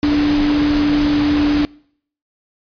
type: tone in noise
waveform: sine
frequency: 293.7 Hz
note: D4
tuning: in tune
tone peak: -12 dBFS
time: 0.03-1.65 s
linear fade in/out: 0 ms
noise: pink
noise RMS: -23 dBFS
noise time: 0.03-1.65 s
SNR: +8 dB
effects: noise-tail reverb RT60 0.6 s tail -24 dB re dry + resampled to 11025 Hz